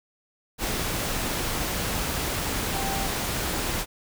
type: tone in noise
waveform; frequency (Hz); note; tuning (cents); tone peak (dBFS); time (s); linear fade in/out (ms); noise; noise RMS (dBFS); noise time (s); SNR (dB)
sine; 782; G5; -4; -31; 2.72-3.09; 50; pink; -28; 0.58-3.86; -6
effects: none